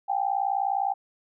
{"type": "tone with amplitude modulation", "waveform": "sine", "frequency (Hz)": 790, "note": "G5", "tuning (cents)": 13, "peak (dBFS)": -19, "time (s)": [0.08, 0.94], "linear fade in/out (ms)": 20, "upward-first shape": "sine", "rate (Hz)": 59.9, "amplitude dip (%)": 95, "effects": []}